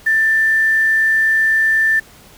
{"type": "tone with quantisation", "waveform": "sine", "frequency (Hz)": 1776, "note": "A6", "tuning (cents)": 16, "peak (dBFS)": -11, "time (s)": [0.06, 2], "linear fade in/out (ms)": 10, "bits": 6, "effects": ["pink hiss -44 dBFS RMS until 2.37 s"]}